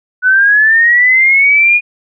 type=linear sweep; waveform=sine; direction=up; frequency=1480 to 2456 Hz; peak=-5 dBFS; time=0.22-1.81 s; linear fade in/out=50 ms; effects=none